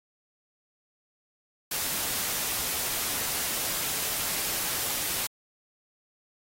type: noise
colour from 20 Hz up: white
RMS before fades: -30 dBFS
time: 1.71-5.27 s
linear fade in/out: 5 ms
effects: AAC 48 kbps